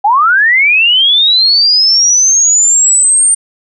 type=linear sweep; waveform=sine; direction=up; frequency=781 to 8870 Hz; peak=-5 dBFS; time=0.04-3.35 s; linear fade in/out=10 ms; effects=none